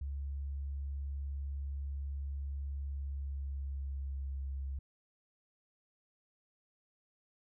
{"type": "tone with pitch glide", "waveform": "sine", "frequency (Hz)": [69.7, 67.95], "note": ["C#2", "C#2"], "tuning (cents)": [10, -34], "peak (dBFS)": -36, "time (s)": [0.01, 4.79], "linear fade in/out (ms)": 5, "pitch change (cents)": -44, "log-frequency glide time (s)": [2.84, 4.41], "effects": []}